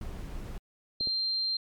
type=noise; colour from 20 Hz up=brown; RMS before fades=-38 dBFS; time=0.01-0.58 s; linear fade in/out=2 ms
type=tone; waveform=sine; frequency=4164 Hz; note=C8; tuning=9 cents flat; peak=-27 dBFS; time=1-1.57 s; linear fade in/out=5 ms
type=clicks; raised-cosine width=2 ms; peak=-28 dBFS; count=2; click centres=1.009 / 1.073 s
effects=MP3 96 kbps